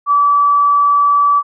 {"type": "tone", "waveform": "sine", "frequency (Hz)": 1152, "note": "D6", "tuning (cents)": -34, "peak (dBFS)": -8, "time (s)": [0.06, 1.43], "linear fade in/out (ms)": 50, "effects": []}